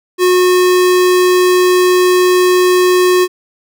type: tone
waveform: square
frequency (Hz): 363.4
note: F#4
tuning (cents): -31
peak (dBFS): -8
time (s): 0.18-3.28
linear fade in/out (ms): 50
effects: none